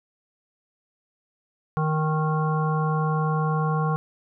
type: harmonic tone with a mistuned harmonic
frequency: 155.7 Hz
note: D#3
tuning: 2 cents sharp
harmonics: 1 / 3 / 5 / 7 / 9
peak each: -22 / -31 / -31 / -29 / -36 dBFS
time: 1.77-3.96 s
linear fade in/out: 0 ms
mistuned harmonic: 9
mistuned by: -18 cents
effects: none